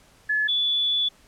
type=tone pair in turn; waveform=sine; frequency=1714 / 3449 Hz; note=A6 / A7; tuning=-46 / -35 cents; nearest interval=octave; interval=1211 cents; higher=second; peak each=-20 dBFS; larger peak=neither; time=0.29-0.48 / 0.48-1.09 s; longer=second; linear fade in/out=10 ms; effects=pink hiss -56 dBFS RMS until 1.27 s + low-pass 11000 Hz 12 dB/octave